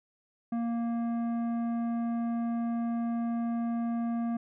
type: tone with tanh clipping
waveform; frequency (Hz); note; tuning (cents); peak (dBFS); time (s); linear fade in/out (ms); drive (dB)
sine; 233.2; A#3; +1; -30; 0.52-4.37; 5; 11
effects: none